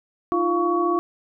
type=tone cluster; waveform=sine; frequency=312.3 / 347.2 / 698 / 1122 Hz; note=D#4 / F4 / F5 / C#6; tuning=+7 / -10 / -1 / +21 cents; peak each=-28 / -21 / -28 / -23 dBFS; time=0.32-0.99 s; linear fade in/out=0 ms; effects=none